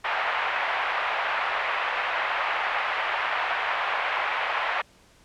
pink band-pass noise, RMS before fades -27 dBFS, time 0.04-4.82 s, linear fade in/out 10 ms, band 710 to 2600 Hz, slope 24 dB/octave, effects pink hiss -57 dBFS RMS until 5.24 s + low-pass 9000 Hz 12 dB/octave

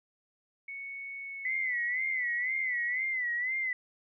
sine tone with pitch glide, 2217 to 2185 Hz, C#7 to C#7, 0 to -26 cents, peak -38 dBFS, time 0.68-3.05 s, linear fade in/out 5 ms, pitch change -26 cents, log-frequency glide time 1.19-1.71 s
sine tone with vibrato, 2000 Hz, B6, 21 cents sharp, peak -29 dBFS, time 1.45-3.73 s, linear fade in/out 2 ms, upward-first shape sine, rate 2 Hz, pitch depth 95 cents each way
effects none

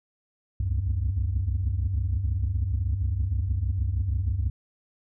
sine tone cluster, 63.5 / 70 / 80.3 / 96.1 Hz, B1 / C#2 / E2 / G2, +49 / +18 / -45 / -34 cents, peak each -30 / -27 / -32 / -25 dBFS, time 0.6-4.5 s, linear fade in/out 5 ms, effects tanh soft clip ceiling -18 dBFS

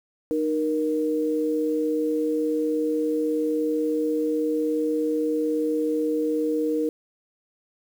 sine tone pair together, 306.9 / 470.5 Hz, D#4 / A#4, -24 / +16 cents, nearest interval perfect fifth, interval 740 cents, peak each -24 dBFS, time 0.31-6.89 s, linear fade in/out 0 ms, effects 8-bit

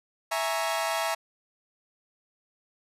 sawtooth chord, A# half-diminished seventh, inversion second, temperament equal, 659.3 / 830.6 / 932.3 / 1108.7 Hz, E5 / G#5 / A#5 / C#6, 0 / 0 / 0 / 0 cents, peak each -26 / -29 / -29 / -31 dBFS, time 0.31-1.15 s, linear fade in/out 10 ms, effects resampled to 32000 Hz

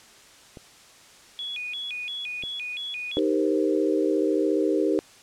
clicks, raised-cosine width 2 ms, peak -27 dBFS, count 2, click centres 0.572 / 2.437 s
sine tone with vibrato, 2886 Hz, F#7, 44 cents flat, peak -30 dBFS, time 1.39-3.19 s, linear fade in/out 0 ms, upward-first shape square, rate 2.9 Hz, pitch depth 270 cents each way
sine chord, C minor seventh, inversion first, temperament equal, 311.1 / 392 / 466.2 / 523.3 Hz, Eb4 / G4 / Bb4 / C5, 0 / 0 / 0 / 0 cents, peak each -24 / -25 / -27 / -29 dBFS, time 3.17-4.99 s, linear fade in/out 0 ms
effects white hiss -51 dBFS RMS until 5.22 s + low-pass 8000 Hz 12 dB/octave

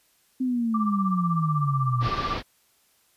sine exponential sweep, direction down, 261.6 to 116.54 Hz, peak -22 dBFS, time 0.4-2.08 s, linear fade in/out 10 ms
sine tone with tremolo, 1174.7 Hz, D6, in tune, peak -23 dBFS, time 0.74-2.37 s, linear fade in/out 5 ms, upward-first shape sine, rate 16 Hz, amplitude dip 85%
pink low-pass noise, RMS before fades -31 dBFS, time 2-2.43 s, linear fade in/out 50 ms, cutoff 5000 Hz, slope 48 dB/octave
effects white hiss -64 dBFS RMS until 3.16 s + resampled to 32000 Hz

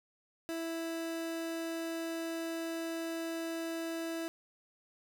30% pulse tone, 329.6 Hz, E4, in tune, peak -33 dBFS, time 0.49-4.28 s, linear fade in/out 0 ms, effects none

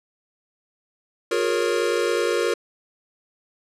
square chord, Bb minor seventh, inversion second, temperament equal with one note detuned, 358.2 / 415.3 / 466.2 / 554.4 Hz, F4 / Ab4 / Bb4 / Db5, +44 / 0 / 0 / 0 cents, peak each -26 / -28 / -24 / -29 dBFS, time 1.31-2.54 s, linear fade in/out 5 ms, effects low-pass 9000 Hz 12 dB/octave

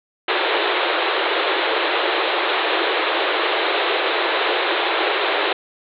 pink band-pass noise, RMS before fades -20 dBFS, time 0.28-5.53 s, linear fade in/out 5 ms, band 330 to 4000 Hz, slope 96 dB/octave, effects none

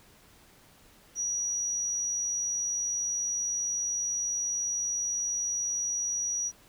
sine tone, 5800 Hz, F#8, 35 cents flat, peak -28 dBFS, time 1.15-6.52 s, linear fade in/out 50 ms, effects pink hiss -58 dBFS RMS until 6.68 s

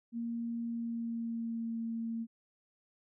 sine tone with pitch glide, 233.1 to 228.4 Hz, A#3 to A#3, 0 to -35 cents, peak -34 dBFS, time 0.12-2.27 s, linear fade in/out 50 ms, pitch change -35 cents, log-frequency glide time 0.65-1.78 s, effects none

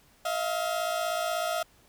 30% pulse tone pair together, 639 / 695.3 Hz, D#5 / F5, +46 / -8 cents, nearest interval minor second, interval 146 cents, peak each -28 dBFS, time 0.25-1.63 s, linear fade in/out 5 ms, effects pink hiss -61 dBFS RMS until 1.88 s

